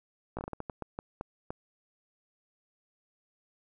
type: slowing click train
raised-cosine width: 1 ms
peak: -22 dBFS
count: 12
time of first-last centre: 0.37-1.505 s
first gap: 17 ms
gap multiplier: 1.33
effects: none